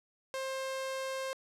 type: tone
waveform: sawtooth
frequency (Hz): 530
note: C5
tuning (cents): +22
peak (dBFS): -31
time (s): 0.34-1.33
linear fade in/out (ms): 0
effects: low-pass 11000 Hz 12 dB/octave